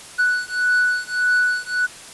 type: beating tone pair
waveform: triangle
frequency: 1480 / 1481.7 Hz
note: F#6 / F#6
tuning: 0 / +2 cents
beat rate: 1.7 Hz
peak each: -18 dBFS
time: 0.18-1.87 s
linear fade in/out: 20 ms
effects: white hiss -39 dBFS RMS until 2.13 s + resampled to 24000 Hz